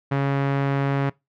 sawtooth tone with low-pass filter, 138.7 Hz, C#3, 1 cent sharp, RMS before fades -22 dBFS, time 0.11-1.1 s, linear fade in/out 10 ms, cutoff 1900 Hz, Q 1, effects noise-tail reverb RT60 0.2 s tail -22 dB re dry

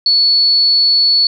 sine tone, 4420 Hz, C#8, 6 cents flat, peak -8 dBFS, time 0.06-1.27 s, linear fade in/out 2 ms, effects none

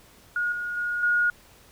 sine tone with level steps, 1439 Hz, F#6, 49 cents flat, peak -23 / -28 / -25 / -19 dBFS, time 0.36-1.3 s, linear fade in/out 2 ms, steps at 0.52 / 0.77 / 1.03 s, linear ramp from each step 2 ms, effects pink hiss -54 dBFS RMS until 1.71 s

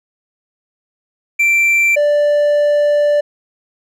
triangle tone pair in turn, 2349 / 587.2 Hz, D7 / D5, 0 / 0 cents, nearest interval 2 octaves, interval 2400 cents, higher first, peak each -8 dBFS, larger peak neither, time 1.39-1.96 / 1.96-3.21 s, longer second, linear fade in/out 10 ms, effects none

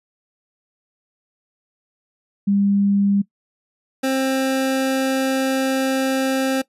sine / 25% pulse tone pair in turn, 200.1 / 265.3 Hz, G3 / C4, +36 / +24 cents, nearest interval perfect fourth, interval 488 cents, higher second, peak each -14 dBFS, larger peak neither, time 2.47-3.22 / 4.03-6.62 s, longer second, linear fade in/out 10 ms, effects noise-tail reverb RT60 0.1 s tail -20 dB re dry + resampled to 32000 Hz

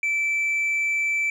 sine tone, 2324 Hz, D7, 19 cents flat, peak -18 dBFS, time 0.03-1.3 s, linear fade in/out 2 ms, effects tanh soft clip ceiling -20 dBFS + 10-bit

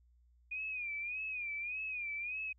sine tone with vibrato, 2447 Hz, D#7, 29 cents flat, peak -37 dBFS, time 0.51-2.53 s, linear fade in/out 10 ms, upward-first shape sine, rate 1.7 Hz, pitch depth 100 cents each way, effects added 60 Hz sine -64 dBFS peak until 2.58 s

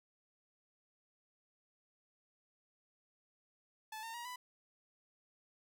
sawtooth tone with pitch steps, 870 / 909.6 / 950.9 / 994.2 Hz, A5 / A#5 / A#5 / B5, -20 / -43 / +34 / +11 cents, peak -40 dBFS, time 3.92-4.36 s, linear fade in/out 5 ms, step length 110 ms, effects none

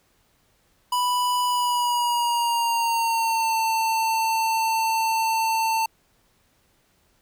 square tone with pitch glide, 987.8 to 895.4 Hz, B5 to A5, 0 to +30 cents, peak -21 dBFS, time 0.92-5.86 s, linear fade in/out 5 ms, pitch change -170 cents, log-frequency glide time 1.45-3.57 s, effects pink hiss -64 dBFS RMS until 7.21 s

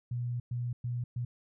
sine tone bursts at uneven times, 121.4 Hz, B2, 29 cents flat, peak -31 dBFS, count 4, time 0.11-0.4 / 0.51-0.73 / 0.84-1.04 / 1.16-1.25 s, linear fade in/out 5 ms, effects none

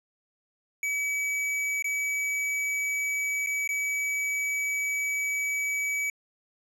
square tone with dropouts, 2283 Hz, D7, 50 cents flat, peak -27 dBFS, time 0.83-6.1 s, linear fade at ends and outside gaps 2 ms, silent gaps 1.824-1.843 / 3.463-3.47 / 3.676-3.69 s, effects low-pass 12000 Hz 12 dB/octave

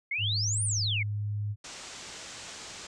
sine exponential two-way sweep, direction up then down, 2093 to 9700 to 2093 Hz, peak -28 dBFS, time 0.11-1.03 s, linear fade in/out 5 ms, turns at 0.64 s
sine tone, 103.83 Hz, G#2, in tune, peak -29 dBFS, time 0.18-1.56 s, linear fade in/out 50 ms
white low-pass noise, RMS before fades -44 dBFS, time 1.64-2.87 s, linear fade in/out 5 ms, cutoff 7900 Hz, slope 48 dB/octave
effects none

